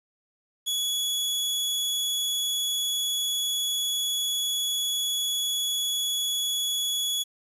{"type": "tone", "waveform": "sawtooth", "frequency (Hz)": 3382, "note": "G#7", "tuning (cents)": 31, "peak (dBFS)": -22, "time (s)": [0.66, 7.24], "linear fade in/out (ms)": 20, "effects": ["resampled to 32000 Hz", "9-bit"]}